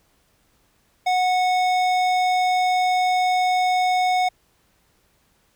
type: tone with hard clipping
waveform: sine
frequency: 734 Hz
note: F#5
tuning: 14 cents flat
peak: -19 dBFS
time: 1.06-4.29 s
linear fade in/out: 10 ms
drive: 14 dB
effects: pink hiss -63 dBFS RMS until 5.55 s